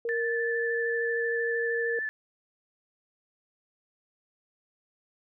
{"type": "tone", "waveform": "sine", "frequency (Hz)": 466.2, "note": "A#4", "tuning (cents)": 0, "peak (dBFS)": -28, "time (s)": [0.05, 1.99], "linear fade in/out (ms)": 2}
{"type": "tone with vibrato", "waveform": "sine", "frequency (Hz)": 1752, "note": "A6", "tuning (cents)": -8, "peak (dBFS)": -29, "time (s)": [0.09, 2.09], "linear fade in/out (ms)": 0, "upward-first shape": "square", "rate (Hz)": 13, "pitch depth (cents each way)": 15}
{"effects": []}